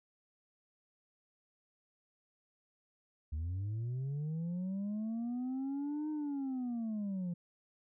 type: linear two-way sweep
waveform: sine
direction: up then down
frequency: 73.42 to 308.1 to 170.3 Hz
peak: -32 dBFS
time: 3.32-7.34 s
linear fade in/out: 10 ms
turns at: 6.1 s
effects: tanh soft clip ceiling -34 dBFS